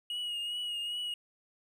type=tone with vibrato; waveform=triangle; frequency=2887 Hz; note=F#7; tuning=43 cents flat; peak=-32 dBFS; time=0.1-1.14 s; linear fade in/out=2 ms; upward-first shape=triangle; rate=2.5 Hz; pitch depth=39 cents each way; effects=none